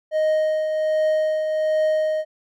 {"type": "tone with tremolo", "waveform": "triangle", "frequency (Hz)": 622.3, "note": "D#5", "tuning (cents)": 0, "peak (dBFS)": -14, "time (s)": [0.11, 2.25], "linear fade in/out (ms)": 50, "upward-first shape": "triangle", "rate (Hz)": 1.3, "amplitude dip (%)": 45, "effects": []}